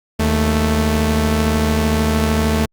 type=tone pair together; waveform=sawtooth; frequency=77.86 / 220.4 Hz; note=D#2 / A3; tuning=+2 / +3 cents; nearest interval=octave + tritone; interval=1801 cents; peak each=-13 dBFS; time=0.19-2.66 s; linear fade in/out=10 ms; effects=Opus 48 kbps